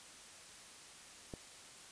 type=click; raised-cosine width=2 ms; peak=-30 dBFS; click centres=1.338 s; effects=white hiss -55 dBFS RMS until 1.91 s + resampled to 22050 Hz